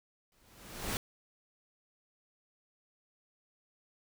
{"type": "noise with exponential growth", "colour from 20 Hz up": "pink", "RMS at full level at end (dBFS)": -32, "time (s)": [0.32, 0.97], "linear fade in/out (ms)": 1, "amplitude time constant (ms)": 140, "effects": []}